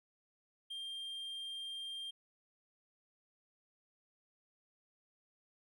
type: tone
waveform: triangle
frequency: 3190 Hz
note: G7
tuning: 30 cents sharp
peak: -40 dBFS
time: 0.7-2.11 s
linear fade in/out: 10 ms
effects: none